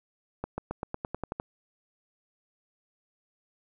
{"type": "accelerating click train", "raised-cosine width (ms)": 1, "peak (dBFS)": -18, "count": 10, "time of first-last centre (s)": [0.44, 1.399], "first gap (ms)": 140, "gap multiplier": 0.93, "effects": []}